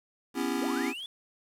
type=chord; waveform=square; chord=C# half-diminished seventh; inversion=third; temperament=just; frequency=249.5 / 277.2 / 332.6 / 399.1 Hz; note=B3 / C#4 / E4 / G4; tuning=+18 / 0 / +16 / +31 cents; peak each=-34 / -33 / -35 / -37 dBFS; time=0.34-0.94 s; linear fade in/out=50 ms
type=linear sweep; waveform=triangle; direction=up; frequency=246.9 to 3493 Hz; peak=-35 dBFS; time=0.59-1.06 s; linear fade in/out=2 ms
effects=resampled to 32000 Hz + 9-bit